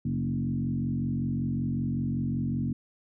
sine tone with frequency modulation, 185 Hz, F#3, in tune, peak -26 dBFS, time 0.05-2.73 s, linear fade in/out 5 ms, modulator 45.3 Hz, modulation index 1.9, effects none

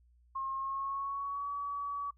sine tone with pitch glide, 1074 to 1137.9 Hz, C6 to C#6, +45 to +45 cents, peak -34 dBFS, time 0.35-2.11 s, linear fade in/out 10 ms, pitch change +100 cents, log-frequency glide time 0.56-1.5 s, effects noise-tail reverb RT60 0.1 s tail -21 dB re dry + added 60 Hz sine -62 dBFS peak until 2.17 s

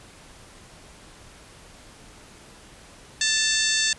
harmonic tone with a mistuned harmonic, 894 Hz, A5, 27 cents sharp, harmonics 2 / 3 / 4 / 5 / 6 / 7 / 8 / 9, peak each -26 / -31 / -27 / -27 / -32 / -28 / -30 / -31 dBFS, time 3.21-3.93 s, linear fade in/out 2 ms, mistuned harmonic 2, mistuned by -33 cents, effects pink hiss -48 dBFS RMS until 3.98 s + resampled to 24000 Hz

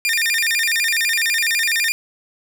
sawtooth tone with vibrato, 2093 Hz, C7, in tune, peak -13 dBFS, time 0.05-1.92 s, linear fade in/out 0 ms, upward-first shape square, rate 12 Hz, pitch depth 240 cents each way, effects none

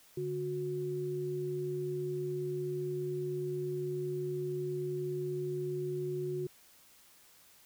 sine tone pair together, 145.4 / 365 Hz, D3 / F#4, -17 / -24 cents, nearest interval octave + major third, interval 1593 cents, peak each -39 / -34 dBFS, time 0.17-6.47 s, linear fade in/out 5 ms, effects white hiss -61 dBFS RMS until 7.65 s

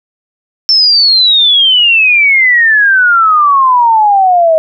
sine exponential sweep, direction down, 5390 to 628 Hz, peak -4 dBFS, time 0.69-4.58 s, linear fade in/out 0 ms, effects none

